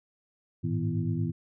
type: tone cluster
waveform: sine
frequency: 102.1 / 110.6 / 160.2 / 247.6 / 333.3 Hz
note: G#2 / A2 / E3 / B3 / E4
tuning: -29 / +9 / -49 / +5 / +19 cents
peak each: -34 / -31 / -30 / -35 / -38 dBFS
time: 0.63-1.32 s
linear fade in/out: 20 ms
effects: none